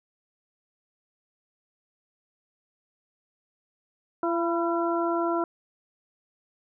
harmonic tone with a mistuned harmonic, 339.4 Hz, F4, 49 cents flat, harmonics 1 / 2 / 3 / 4, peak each -26 / -29 / -31 / -32 dBFS, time 4.23-5.44 s, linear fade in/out 2 ms, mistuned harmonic 3, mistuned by -43 cents, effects none

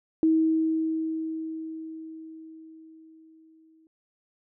sine tone with exponential decay, 320 Hz, D#4, 49 cents sharp, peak -17 dBFS, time 0.23-3.87 s, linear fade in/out 1 ms, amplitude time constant 790 ms, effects none

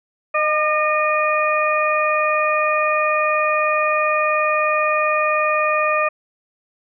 harmonic tone with a mistuned harmonic, 614 Hz, D#5, 23 cents flat, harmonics 1 / 2 / 3 / 4, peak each -20 / -19 / -26 / -22 dBFS, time 0.34-6.09 s, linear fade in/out 10 ms, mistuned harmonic 2, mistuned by -30 cents, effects none

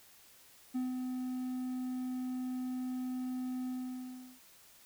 triangle tone with ADSR envelope, 254 Hz, B3, 49 cents sharp, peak -29 dBFS, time 0.74-4.4 s, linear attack 18 ms, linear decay 160 ms, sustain -4 dB, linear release 720 ms, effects white hiss -60 dBFS RMS until 4.85 s

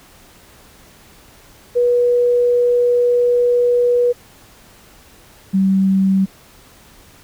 sine tone pair in turn, 485.8 / 192.18 Hz, B4 / G3, -29 / -34 cents, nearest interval octave + major third, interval 1605 cents, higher first, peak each -11 dBFS, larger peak neither, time 1.75-4.13 / 5.53-6.26 s, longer first, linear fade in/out 20 ms, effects pink hiss -46 dBFS RMS until 7.23 s

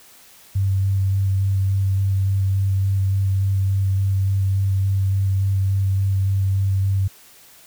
sine tone with vibrato, 97 Hz, G2, 18 cents flat, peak -16 dBFS, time 0.55-7.08 s, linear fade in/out 10 ms, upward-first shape square, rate 3.5 Hz, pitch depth 10 cents each way, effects white hiss -48 dBFS RMS until 7.66 s

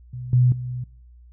sine tone with level steps, 124.7 Hz, B2, 17 cents sharp, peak -30 / -13 / -26 dBFS, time 0.13-0.84 s, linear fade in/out 5 ms, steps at 0.33 / 0.52 s, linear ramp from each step 2 ms, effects noise-tail reverb RT60 0.5 s tail -21 dB re dry + added 60 Hz sine -45 dBFS peak until 1.32 s

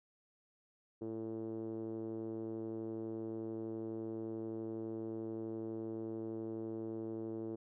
5% pulse tone with low-pass filter, 111.7 Hz, A2, 27 cents sharp, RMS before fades -42 dBFS, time 1.01-7.56 s, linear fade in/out 10 ms, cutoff 370 Hz, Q 3.8, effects none

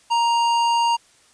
sine tone with hard clipping, 935 Hz, A#5, 5 cents sharp, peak -18 dBFS, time 0.1-0.97 s, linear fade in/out 20 ms, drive 13 dB, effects white hiss -55 dBFS RMS until 1.33 s + resampled to 22050 Hz

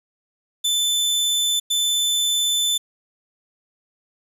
sawtooth tone bursts at uneven times, 3522 Hz, A7, 1 cent sharp, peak -15 dBFS, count 2, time 0.64-1.6 / 1.7-2.78 s, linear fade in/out 10 ms, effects resampled to 32000 Hz + 8-bit

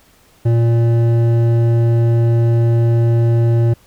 sine tone with hard clipping, 116.54 Hz, A#2, in tune, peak -12 dBFS, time 0.45-3.74 s, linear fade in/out 10 ms, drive 10 dB, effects pink hiss -51 dBFS RMS until 3.86 s

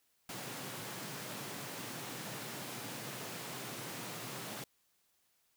pink high-pass noise, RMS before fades -44 dBFS, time 0.29-4.64 s, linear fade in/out 2 ms, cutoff 110 Hz, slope 96 dB/octave, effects white hiss -75 dBFS RMS until 5.56 s

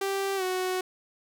sawtooth tone with pitch glide, 391.6 to 369.8 Hz, G4 to F#4, -2 to -1 cents, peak -23 dBFS, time 0.01-0.81 s, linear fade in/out 5 ms, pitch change -99 cents, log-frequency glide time 0.36-0.43 s, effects none

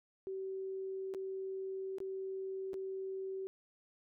sine tone with dropouts, 382.9 Hz, G4, 41 cents flat, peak -38 dBFS, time 0.27-3.47 s, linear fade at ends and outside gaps 0 ms, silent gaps 1.139-1.147 / 1.984-2.003 / 2.733-2.741 s, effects none

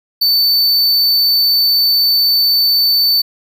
square tone, 4528 Hz, C#8, 36 cents sharp, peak -10 dBFS, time 0.21-3.22 s, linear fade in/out 10 ms, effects none

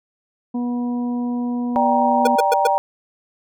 harmonic tone, 243 Hz, B3, 28 cents flat, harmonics 1 / 2 / 3 / 4, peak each -20 / -35 / -36 / -37 dBFS, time 0.54-2.36 s, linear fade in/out 10 ms
sine chord, G minor, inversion second, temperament just, 588 / 784 / 940.8 Hz, D5 / G5 / Bb5, +2 / 0 / +16 cents, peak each -21 / -18 / -19 dBFS, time 1.76-2.78 s, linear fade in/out 0 ms
square tone bursts, 484.3 Hz, B4, 34 cents flat, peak -15 dBFS, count 4, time 2.25-2.672 s, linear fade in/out 5 ms, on 23 ms, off 110 ms
effects none

